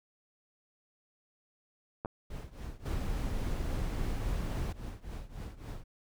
clicks, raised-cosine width 1 ms, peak -23 dBFS, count 2, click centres 2.049 / 2.058 s
brown noise with tremolo, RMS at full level -38 dBFS, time 2.3-5.84 s, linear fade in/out 5 ms, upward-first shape triangle, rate 3.6 Hz, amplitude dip 90%
brown noise, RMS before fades -34 dBFS, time 2.85-4.73 s, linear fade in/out 10 ms
effects none

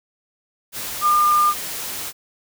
sine tone in noise, 1205 Hz, D6, 44 cents sharp, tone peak -13 dBFS, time 1.01-1.54 s, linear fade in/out 50 ms, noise white, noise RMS -29 dBFS, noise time 0.72-2.13 s, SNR +13 dB, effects none

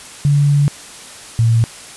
sine tone pair in turn, 143.8 / 114.63 Hz, D3 / A#2, -36 / -29 cents, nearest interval major third, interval 393 cents, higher first, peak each -9 dBFS, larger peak neither, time 0.25-0.68 / 1.39-1.64 s, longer first, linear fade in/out 0 ms, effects white hiss -35 dBFS RMS until 1.96 s + resampled to 24000 Hz

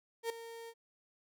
35% pulse tone with ADSR envelope, 460 Hz, A#4, 23 cents flat, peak -30 dBFS, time 0.23-0.74 s, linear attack 69 ms, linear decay 4 ms, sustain -14 dB, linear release 54 ms, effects none

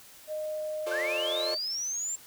sine tone with pitch glide, 616 to 620.6 Hz, D#5 to D#5, -17 to -5 cents, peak -31 dBFS, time 0.27-1.58 s, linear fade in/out 50 ms, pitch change +12 cents, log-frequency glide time 1.16-1.3 s
sawtooth chord, D minor seventh, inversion first, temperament equal with one note detuned, 349.2 / 440 / 533 / 587.3 Hz, F4 / A4 / C5 / D5, 0 / 0 / +32 / 0 cents, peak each -36 dBFS, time 0.86-1.55 s, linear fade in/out 10 ms
sine linear sweep, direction up, 1469 to 7459 Hz, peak -30 dBFS, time 0.91-2.16 s, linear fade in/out 10 ms
effects white hiss -52 dBFS RMS until 2.26 s

